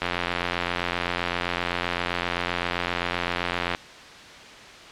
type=click train; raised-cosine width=0.3 ms; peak=-8 dBFS; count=328; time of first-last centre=0.02-3.749 s; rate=87.7 Hz; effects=white hiss -43 dBFS RMS until 4.91 s + low-pass 4000 Hz 12 dB/octave